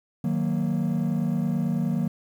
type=chord; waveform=triangle; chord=D# minor; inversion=none; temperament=equal; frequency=155.56 / 185 / 233.1 Hz; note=D#3 / F#3 / A#3; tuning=0 / 0 / 0 cents; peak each=-24 dBFS; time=0.24-2.08 s; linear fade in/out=5 ms; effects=tanh soft clip ceiling -16 dBFS + 9-bit